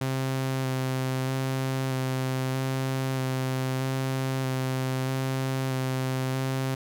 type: tone with vibrato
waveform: sawtooth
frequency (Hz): 131.5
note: C3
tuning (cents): +9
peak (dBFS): -22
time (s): 0.01-6.75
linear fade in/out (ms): 5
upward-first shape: square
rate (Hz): 0.79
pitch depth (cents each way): 12
effects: none